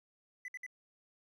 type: tone bursts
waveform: triangle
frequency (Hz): 2000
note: B6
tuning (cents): +21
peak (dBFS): -39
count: 3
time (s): 0.45-0.664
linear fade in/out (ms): 2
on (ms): 32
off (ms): 59
effects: none